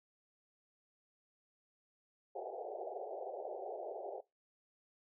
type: band-pass noise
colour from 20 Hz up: white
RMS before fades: -44 dBFS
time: 2.35-4.21 s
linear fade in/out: 10 ms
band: 370 to 790 Hz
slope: 96 dB/octave
effects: noise-tail reverb RT60 0.2 s tail -20 dB re dry